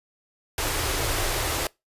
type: band-stop noise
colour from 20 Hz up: pink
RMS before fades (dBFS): -26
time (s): 0.58-1.67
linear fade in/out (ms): 2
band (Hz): 130 to 280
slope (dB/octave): 48
effects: noise-tail reverb RT60 0.2 s tail -23 dB re dry + resampled to 32000 Hz